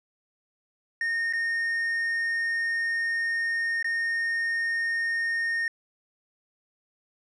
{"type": "tone with dropouts", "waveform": "triangle", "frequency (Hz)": 1840, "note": "A#6", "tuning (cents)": -23, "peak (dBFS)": -23, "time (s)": [1.01, 5.68], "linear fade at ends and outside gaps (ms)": 2, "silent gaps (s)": [[1.327, 1.334], [3.827, 3.844]], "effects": ["resampled to 22050 Hz"]}